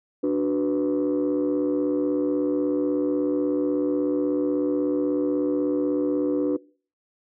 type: chord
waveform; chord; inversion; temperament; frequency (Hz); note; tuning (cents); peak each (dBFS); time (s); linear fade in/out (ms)
sine; B minor; first; equal; 293.7 / 370 / 493.9; D4 / F#4 / B4; 0 / 0 / 0; -21 / -25 / -25; 0.23-6.57; 10
effects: noise-tail reverb RT60 0.4 s tail -22 dB re dry + tanh soft clip ceiling -16 dBFS